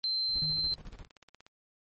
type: tone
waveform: sine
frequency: 4112 Hz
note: C8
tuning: 31 cents flat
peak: -28 dBFS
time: 0.04-0.74 s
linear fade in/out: 0 ms
type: noise with tremolo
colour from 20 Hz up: brown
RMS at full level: -44 dBFS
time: 0.28-1.08 s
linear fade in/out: 50 ms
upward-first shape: square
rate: 14 Hz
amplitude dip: 70%
type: tone with exponential decay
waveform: sine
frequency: 155.56 Hz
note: D#3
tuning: in tune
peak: -33 dBFS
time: 0.42-1.02 s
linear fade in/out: 0 ms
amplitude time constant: 130 ms
type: click train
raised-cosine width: 0.2 ms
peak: -35 dBFS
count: 11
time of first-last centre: 0.87-1.465 s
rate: 16.8 Hz
effects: MP3 32 kbps